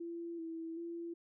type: tone with vibrato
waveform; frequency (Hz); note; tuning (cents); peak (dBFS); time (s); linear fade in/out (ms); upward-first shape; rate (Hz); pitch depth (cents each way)
sine; 333.1; E4; +18; -40; 0-1.14; 10; square; 1.3; 29
effects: none